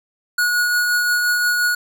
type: tone with tremolo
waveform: square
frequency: 1454 Hz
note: F#6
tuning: 31 cents flat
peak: -15 dBFS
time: 0.38-1.75 s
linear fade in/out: 5 ms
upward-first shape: triangle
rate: 5.7 Hz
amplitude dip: 30%
effects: none